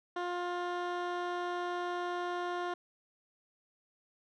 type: tone with low-pass filter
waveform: 15% pulse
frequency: 353.5 Hz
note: F4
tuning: 21 cents sharp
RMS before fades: -36 dBFS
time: 0.16-2.74 s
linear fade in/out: 5 ms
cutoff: 3000 Hz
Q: 0.59
effects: none